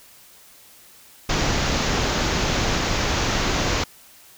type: low-pass noise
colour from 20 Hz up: pink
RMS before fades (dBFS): -22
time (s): 1.29-3.84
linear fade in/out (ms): 5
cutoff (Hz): 7000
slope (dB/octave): 96
effects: white hiss -49 dBFS RMS until 4.37 s